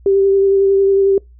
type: tone with vibrato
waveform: sine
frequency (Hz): 392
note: G4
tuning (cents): 0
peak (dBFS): -9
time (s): 0.06-1.18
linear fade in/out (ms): 2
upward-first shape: sine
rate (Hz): 11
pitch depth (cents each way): 16
effects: noise-tail reverb RT60 0.2 s tail -26 dB re dry + added 60 Hz sine -40 dBFS peak until 1.39 s